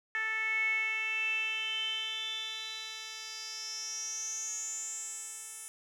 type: tone with band-pass filter sweep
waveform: 10% pulse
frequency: 440 Hz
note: A4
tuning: in tune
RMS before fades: -36 dBFS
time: 0.15-5.68 s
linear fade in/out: 0 ms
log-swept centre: 1900 to 9200 Hz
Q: 9.4
effects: none